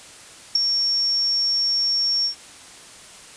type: tone with ADSR envelope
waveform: sine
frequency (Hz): 5500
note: F8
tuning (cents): -27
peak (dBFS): -10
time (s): 0.55-2.35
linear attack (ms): 7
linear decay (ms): 6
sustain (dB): -8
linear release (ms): 99
effects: white hiss -43 dBFS RMS until 3.36 s + resampled to 22050 Hz

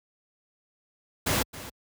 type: noise with echo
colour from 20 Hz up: pink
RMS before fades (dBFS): -25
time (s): 1.26-1.43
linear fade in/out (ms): 10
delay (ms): 270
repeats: 1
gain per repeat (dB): -15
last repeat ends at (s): 1.7
effects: high-pass 60 Hz 12 dB/octave

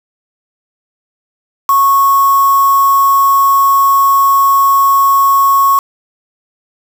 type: tone with quantisation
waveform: sine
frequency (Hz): 1100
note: C#6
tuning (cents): -14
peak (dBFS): -6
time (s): 1.69-5.79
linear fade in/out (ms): 2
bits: 3
effects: none

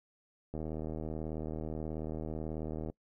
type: click train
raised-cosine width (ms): 2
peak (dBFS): -26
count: 186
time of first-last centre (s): 0.54-2.9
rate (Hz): 78.4
effects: noise-tail reverb RT60 0.1 s tail -23 dB re dry

